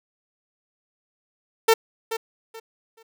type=tone with echo; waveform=sawtooth; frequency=450.4 Hz; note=A4; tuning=40 cents sharp; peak=-9 dBFS; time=1.68-1.74 s; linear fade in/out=10 ms; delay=430 ms; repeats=3; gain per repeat=-12 dB; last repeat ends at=3.03 s; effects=none